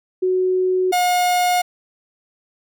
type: tone pair in turn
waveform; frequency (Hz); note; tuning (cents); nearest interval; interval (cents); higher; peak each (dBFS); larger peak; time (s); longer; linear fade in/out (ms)
sine / 45% pulse; 370 / 718.1; F#4 / F5; 0 / +48; major seventh; 1148; second; -15; neither; 0.22-0.92 / 0.92-1.62; neither; 10
effects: none